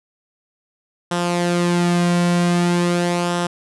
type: tone with flanger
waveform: sawtooth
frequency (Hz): 174.61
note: F3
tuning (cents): 0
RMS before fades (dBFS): -18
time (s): 1.11-3.47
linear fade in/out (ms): 5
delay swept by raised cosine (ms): 0.44 to 2.44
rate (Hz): 0.44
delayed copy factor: -0.5
effects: resampled to 24000 Hz